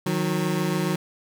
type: tone pair together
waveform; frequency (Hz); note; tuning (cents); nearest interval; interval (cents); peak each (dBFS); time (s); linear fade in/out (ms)
25% pulse; 155.56 / 182.67; D#3 / F#3; 0 / -22; minor third; 278; -22 / -21; 0.06-0.96; 5
effects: none